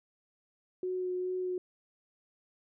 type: tone with vibrato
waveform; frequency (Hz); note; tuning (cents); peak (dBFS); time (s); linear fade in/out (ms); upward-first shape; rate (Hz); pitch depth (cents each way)
sine; 366; F#4; -19; -31; 0.83-1.58; 2; sine; 2.4; 12
effects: none